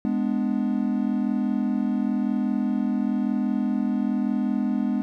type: chord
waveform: triangle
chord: G# diminished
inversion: none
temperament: equal with one note detuned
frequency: 207.7 / 248.7 / 293.7 Hz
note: G#3 / B3 / D4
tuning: 0 / +12 / 0 cents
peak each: -23 / -23 / -27 dBFS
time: 0.05-5.02 s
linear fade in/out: 0 ms
effects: none